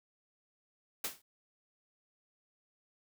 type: noise with exponential decay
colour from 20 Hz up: white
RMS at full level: -32 dBFS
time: 1.04-1.22 s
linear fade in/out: 5 ms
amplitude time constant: 38 ms
effects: none